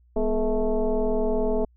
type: tone with frequency modulation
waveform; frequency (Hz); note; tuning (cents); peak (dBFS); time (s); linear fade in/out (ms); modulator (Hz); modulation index
sine; 202.9; G#3; -40; -20; 0.16-1.65; 5; 224; 2.1
effects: added 60 Hz sine -55 dBFS peak until 1.76 s

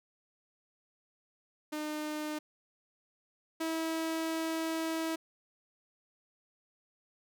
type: tone pair in turn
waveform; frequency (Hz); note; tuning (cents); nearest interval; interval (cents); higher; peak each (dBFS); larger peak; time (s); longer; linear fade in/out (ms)
sawtooth; 303.8 / 323.9; D#4 / E4; -41 / -30; minor second; 111; second; -31 / -28; second; 1.72-2.39 / 3.6-5.16; second; 10
effects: none

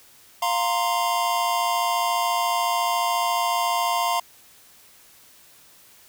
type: chord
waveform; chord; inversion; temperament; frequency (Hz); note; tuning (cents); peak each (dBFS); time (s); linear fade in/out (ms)
square; F suspended fourth; none; equal; 698.5 / 932.3 / 1046.5; F5 / Bb5 / C6; 0 / 0 / 0; -26; 0.42-4.2; 5
effects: white hiss -52 dBFS RMS until 6.08 s

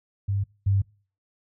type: tone pair in turn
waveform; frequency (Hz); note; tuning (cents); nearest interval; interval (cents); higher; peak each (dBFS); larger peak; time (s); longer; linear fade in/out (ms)
sine; 99.4 / 98.54; G2 / G2; +25 / +10; unison; 15; first; -22 / -18; second; 0.28-0.44 / 0.66-0.82; neither; 10
effects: noise-tail reverb RT60 0.4 s tail -25 dB re dry

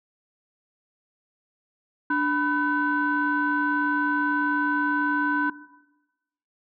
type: tone cluster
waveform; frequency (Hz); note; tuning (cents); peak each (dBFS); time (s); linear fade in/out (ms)
sine; 293.6 / 991 / 1515; D4 / B5 / F#6; 0 / +6 / +40; -24 / -26 / -24; 2.1-5.5; 5
effects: noise-tail reverb RT60 1.0 s tail -17 dB re dry + tanh soft clip ceiling -13 dBFS

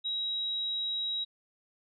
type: tone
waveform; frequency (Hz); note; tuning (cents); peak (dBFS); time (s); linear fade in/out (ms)
sine; 3840; B7; -49; -30; 0.04-1.25; 20
effects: none

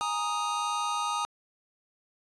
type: chord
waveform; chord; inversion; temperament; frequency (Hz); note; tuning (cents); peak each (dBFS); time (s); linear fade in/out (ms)
square; Ab suspended second; none; equal; 830.6 / 932.3 / 1244.5; Ab5 / Bb5 / Eb6; 0 / 0 / 0; -36 / -34 / -31; 0.01-1.25; 0
effects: resampled to 22050 Hz

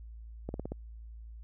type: slowing click train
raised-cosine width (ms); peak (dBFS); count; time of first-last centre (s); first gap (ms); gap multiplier
2; -23; 5; 0.49-0.72; 51; 1.08
effects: added 56 Hz sine -44 dBFS peak until 1.43 s

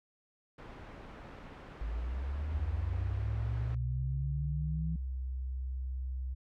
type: low-pass noise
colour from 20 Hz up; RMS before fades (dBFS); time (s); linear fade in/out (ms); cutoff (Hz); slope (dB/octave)
pink; -49; 0.58-3.75; 5; 1900; 12
type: linear sweep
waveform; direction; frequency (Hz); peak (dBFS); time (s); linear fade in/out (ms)
sine; up; 51.91 to 164.1; -33; 1.81-4.96; 5
type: tone with pitch glide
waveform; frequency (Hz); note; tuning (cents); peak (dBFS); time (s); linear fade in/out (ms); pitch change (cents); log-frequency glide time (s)
sine; 65.41 to 64.32; C2 to C2; 0 to -29; -34; 2.53-6.35; 20; -29; 4.95-5.23
effects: none

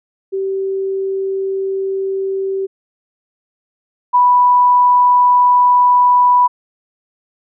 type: tone pair in turn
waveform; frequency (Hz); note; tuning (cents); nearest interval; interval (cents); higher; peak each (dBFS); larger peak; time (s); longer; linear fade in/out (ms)
sine; 386.6 / 985.8; G4 / B5; -24 / -3; octave + major third; 1621; second; -16 / -7; second; 0.32-2.67 / 4.13-6.48; neither; 20
effects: none

